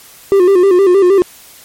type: tone with vibrato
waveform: triangle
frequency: 375.9 Hz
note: F#4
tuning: 27 cents sharp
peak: -3 dBFS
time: 0.32-1.22 s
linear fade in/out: 0 ms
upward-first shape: square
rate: 6.4 Hz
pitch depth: 84 cents each way
effects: white hiss -39 dBFS RMS until 1.64 s + MP3 64 kbps